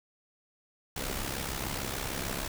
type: noise with amplitude modulation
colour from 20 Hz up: pink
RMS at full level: -32 dBFS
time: 0.96-2.48 s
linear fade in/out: 5 ms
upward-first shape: sine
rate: 66.7 Hz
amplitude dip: 65%
effects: none